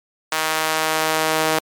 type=tone with high-pass filter sweep; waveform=sawtooth; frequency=157.8 Hz; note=D#3; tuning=25 cents sharp; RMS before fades=-20 dBFS; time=0.32-1.59 s; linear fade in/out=2 ms; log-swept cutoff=1000 to 510 Hz; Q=0.86; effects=MP3 96 kbps